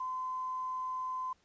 sine tone with quantisation, 1026 Hz, C6, 34 cents flat, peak -34 dBFS, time 0-1.33 s, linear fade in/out 5 ms, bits 10, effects pink hiss -70 dBFS RMS until 1.44 s + resampled to 16000 Hz

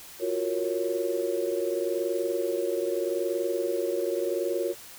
sine chord, Gb major seventh, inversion third, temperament equal, 349.2 / 370 / 466.2 / 554.4 Hz, F4 / Gb4 / Bb4 / Db5, 0 / 0 / 0 / 0 cents, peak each -31 dBFS, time 0.19-4.75 s, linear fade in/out 50 ms, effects white hiss -46 dBFS RMS until 4.98 s

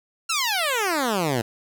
10% pulse exponential sweep, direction down, 1396.9 to 110 Hz, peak -13 dBFS, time 0.29-1.42 s, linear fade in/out 10 ms, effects none

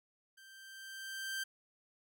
sawtooth tone with level ramp, 1568 Hz, G6, in tune, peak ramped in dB -53 to -32 dBFS, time 0.37-1.44 s, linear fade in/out 10 ms, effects none

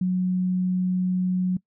sine tone, 183.2 Hz, F#3, 17 cents flat, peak -20 dBFS, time 0.01-1.57 s, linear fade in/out 5 ms, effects noise-tail reverb RT60 0.1 s tail -22 dB re dry

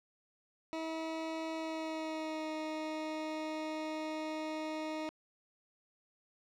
20% pulse tone with pitch glide, 321.8 to 311.7 Hz, E4 to D#4, -42 to +3 cents, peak -32 dBFS, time 0.73-5.09 s, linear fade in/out 0 ms, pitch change -55 cents, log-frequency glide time 1.54-2.53 s, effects low-pass 5000 Hz 12 dB/octave + 11-bit

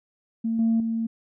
sine tone with level steps, 226.7 Hz, A#3, 48 cents flat, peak -22 / -17 / -23 dBFS, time 0.44-1.07 s, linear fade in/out 10 ms, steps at 0.59 / 0.8 s, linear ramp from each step 2 ms, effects tanh soft clip ceiling -15 dBFS

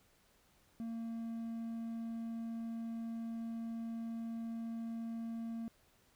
triangle tone, 228.6 Hz, A#3, 34 cents flat, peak -37 dBFS, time 0.8-5.68 s, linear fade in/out 0 ms, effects pink hiss -70 dBFS RMS until 6.15 s

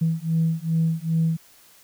sine beating tone pair, 161.6 / 164.1 Hz, E3 / E3, -34 / -8 cents, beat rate 2.5 Hz, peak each -22 dBFS, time 0.01-1.37 s, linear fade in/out 10 ms, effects tanh soft clip ceiling -13 dBFS + white hiss -53 dBFS RMS until 1.83 s

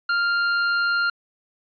45% pulse tone, 1396.9 Hz, F6, in tune, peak -19 dBFS, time 0.09-1.1 s, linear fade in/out 5 ms, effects resampled to 11025 Hz + 9-bit

